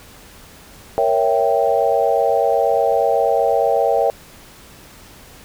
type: chord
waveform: sine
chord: A# diminished seventh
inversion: none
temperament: equal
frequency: 466.2 / 554.4 / 659.3 / 784 Hz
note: A#4 / C#5 / E5 / G5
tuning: 0 / 0 / 0 / 0 cents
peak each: -19 dBFS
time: 0.98-4.1 s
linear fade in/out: 0 ms
effects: pink hiss -43 dBFS RMS until 5.44 s